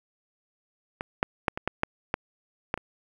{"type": "clicks", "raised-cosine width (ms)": 0.5, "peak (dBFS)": [-16, -7, -7, -17, -10, -8, -9, -10, -21], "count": 9, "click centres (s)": [1.009, 1.229, 1.482, 1.575, 1.676, 1.834, 2.141, 2.741, 2.776], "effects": ["8-bit"]}